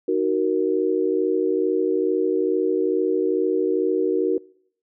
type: chord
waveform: sine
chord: D# minor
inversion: none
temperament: just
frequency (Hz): 311.1 / 373.4 / 466.7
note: D#4 / F#4 / A#4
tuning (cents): 0 / +16 / +2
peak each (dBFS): -25 / -21 / -23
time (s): 0.08-4.38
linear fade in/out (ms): 5
effects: noise-tail reverb RT60 0.7 s tail -26 dB re dry